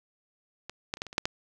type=clicks; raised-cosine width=0.2 ms; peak=-21 / -13 / -27 / -14 / -25 / -26 / -7 / -10 dBFS; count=8; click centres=0.696 / 0.939 / 0.971 / 1.019 / 1.067 / 1.129 / 1.181 / 1.255 s; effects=none